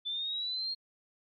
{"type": "linear sweep", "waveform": "sine", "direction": "up", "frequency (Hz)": [3500, 4257], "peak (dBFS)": -32, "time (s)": [0.05, 0.75], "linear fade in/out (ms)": 20, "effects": ["MP3 32 kbps"]}